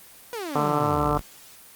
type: exponential sweep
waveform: sawtooth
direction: down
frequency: 498 to 41.14 Hz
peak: -26 dBFS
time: 0.33-1.21 s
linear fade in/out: 0 ms
type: harmonic tone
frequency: 147.8 Hz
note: D3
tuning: 11 cents sharp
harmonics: 1 / 2 / 3 / 4 / 5 / 6 / 7 / 8 / 9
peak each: -29 / -29 / -29 / -29 / -29 / -29 / -29 / -29 / -29 dBFS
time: 0.55-1.18 s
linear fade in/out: 5 ms
effects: white hiss -48 dBFS RMS until 1.75 s + Opus 24 kbps